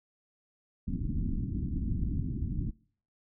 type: low-pass noise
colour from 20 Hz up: pink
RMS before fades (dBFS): -32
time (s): 0.87-2.71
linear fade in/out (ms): 10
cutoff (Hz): 290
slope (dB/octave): 48
effects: noise-tail reverb RT60 0.5 s tail -23 dB re dry